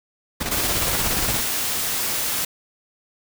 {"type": "noise with tremolo", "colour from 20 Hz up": "pink", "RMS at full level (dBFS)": -24, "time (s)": [0.4, 1.41], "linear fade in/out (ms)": 10, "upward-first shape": "square", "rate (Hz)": 17, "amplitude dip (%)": 50}
{"type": "noise", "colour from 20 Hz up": "white", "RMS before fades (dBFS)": -24, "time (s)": [0.51, 2.45], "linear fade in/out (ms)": 5}
{"effects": []}